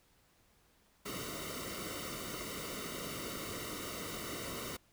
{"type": "noise with comb filter", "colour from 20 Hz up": "pink", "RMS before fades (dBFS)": -42, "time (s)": [1.05, 4.77], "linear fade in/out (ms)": 10, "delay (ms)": 1.2, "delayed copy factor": -0.8, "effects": ["pink hiss -69 dBFS RMS until 4.92 s"]}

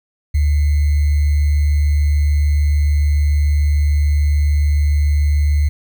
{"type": "tone with sample-and-hold", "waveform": "sine", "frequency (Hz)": 73.42, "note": "D2", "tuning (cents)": 0, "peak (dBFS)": -11, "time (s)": [0.34, 5.69], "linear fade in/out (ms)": 10, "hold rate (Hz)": 2100, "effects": []}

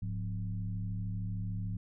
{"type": "tone with frequency modulation", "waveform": "sine", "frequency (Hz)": 103.83, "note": "G#2", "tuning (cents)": 0, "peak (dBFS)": -33, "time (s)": [0.02, 1.77], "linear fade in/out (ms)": 5, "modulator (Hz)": 73.3, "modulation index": 0.89, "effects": []}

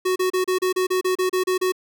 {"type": "tone bursts", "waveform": "square", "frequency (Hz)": 370, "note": "F#4", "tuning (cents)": 0, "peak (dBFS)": -19, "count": 12, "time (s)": [0.05, 1.722], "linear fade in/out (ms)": 10, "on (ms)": 110, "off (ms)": 32, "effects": []}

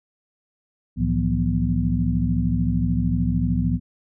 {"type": "tone cluster", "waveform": "sine", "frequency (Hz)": [65.7, 109.2, 165.4, 178.7, 244.8], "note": ["C2", "A2", "E3", "F3", "B3"], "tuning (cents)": [8, -13, 6, 40, -15], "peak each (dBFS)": -25, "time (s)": [0.96, 3.8], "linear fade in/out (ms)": 50, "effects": []}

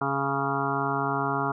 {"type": "harmonic tone with a mistuned harmonic", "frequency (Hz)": 138.59, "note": "C#3", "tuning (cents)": 0, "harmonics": [1, 2, 3, 5, 6, 7, 8, 9, 10], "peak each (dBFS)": [-33, -33, -33, -33, -33, -33, -33, -33, -33], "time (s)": [0.01, 1.52], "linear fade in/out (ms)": 5, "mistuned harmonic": 9, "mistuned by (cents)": -21, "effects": []}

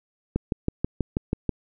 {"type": "click train", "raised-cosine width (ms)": 3, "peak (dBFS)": -10, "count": 8, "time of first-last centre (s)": [0.36, 1.493], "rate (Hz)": 6.18, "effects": []}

